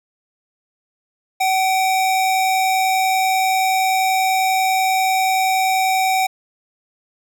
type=tone pair together; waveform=square; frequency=757.9 / 2384 Hz; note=F#5 / D7; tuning=+41 / +25 cents; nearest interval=octave + minor sixth; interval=1984 cents; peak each=-16 / -26 dBFS; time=1.4-6.27 s; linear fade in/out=10 ms; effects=none